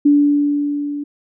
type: tone with level ramp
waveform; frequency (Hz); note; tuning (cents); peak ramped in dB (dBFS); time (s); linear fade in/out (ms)
sine; 289.7; D4; -24; -7 to -22; 0.05-1.04; 10
effects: none